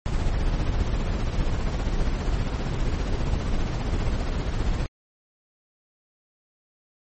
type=noise with tremolo; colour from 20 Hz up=brown; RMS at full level=-22 dBFS; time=0.06-4.86 s; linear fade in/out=0 ms; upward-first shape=triangle; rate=15 Hz; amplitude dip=45%; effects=MP3 32 kbps